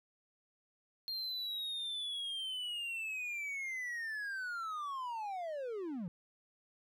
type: linear sweep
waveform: triangle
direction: down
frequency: 4224 to 161.6 Hz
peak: -36 dBFS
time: 1.08-6.08 s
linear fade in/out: 0 ms
effects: none